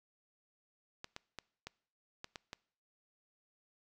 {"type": "clicks", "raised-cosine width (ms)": 0.2, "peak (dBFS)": -26, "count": 7, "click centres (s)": [1.044, 1.164, 1.387, 1.67, 2.244, 2.358, 2.531], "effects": ["noise-tail reverb RT60 0.6 s tail -24 dB re dry"]}